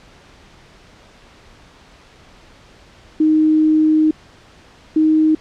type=tone pair in turn; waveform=sine; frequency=311.1 / 312.6 Hz; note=D#4 / D#4; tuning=0 / +8 cents; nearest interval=unison; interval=8 cents; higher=second; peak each=-10 dBFS; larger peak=neither; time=3.2-4.11 / 4.96-5.35 s; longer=first; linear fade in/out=5 ms; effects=pink hiss -46 dBFS RMS until 5.4 s + low-pass 5000 Hz 12 dB/octave